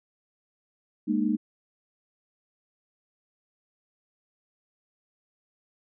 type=chord; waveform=sine; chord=Ab suspended second; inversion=none; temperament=equal with one note detuned; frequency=207.7 / 233.1 / 304.7 Hz; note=Ab3 / Bb3 / Eb4; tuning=0 / 0 / -36 cents; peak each=-27 dBFS; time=1.07-1.37 s; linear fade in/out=20 ms; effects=none